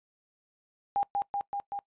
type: tone with echo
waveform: sine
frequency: 806 Hz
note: G5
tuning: 48 cents sharp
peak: -24 dBFS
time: 0.96-1.03 s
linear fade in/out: 0 ms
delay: 190 ms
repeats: 4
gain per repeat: -2 dB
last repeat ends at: 1.79 s
effects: noise-tail reverb RT60 0.1 s tail -22 dB re dry + resampled to 8000 Hz